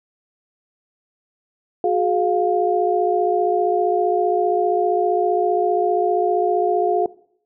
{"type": "tone cluster", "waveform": "sine", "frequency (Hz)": [365.3, 420.5, 705], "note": ["F#4", "G#4", "F5"], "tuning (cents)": [-22, 22, 16], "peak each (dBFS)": -20, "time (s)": [1.84, 7.06], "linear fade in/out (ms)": 2, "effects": ["noise-tail reverb RT60 0.6 s tail -19 dB re dry"]}